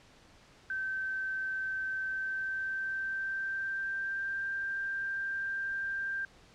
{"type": "tone with pitch glide", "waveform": "sine", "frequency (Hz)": [1546, 1583.1], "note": ["G6", "G6"], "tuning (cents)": [-24, 17], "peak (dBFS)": -32, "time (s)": [0.7, 6.25], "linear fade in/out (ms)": 2, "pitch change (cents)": 41, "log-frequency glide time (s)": [2.06, 4.49], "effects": ["pink hiss -59 dBFS RMS until 6.54 s", "low-pass 6000 Hz 12 dB/octave"]}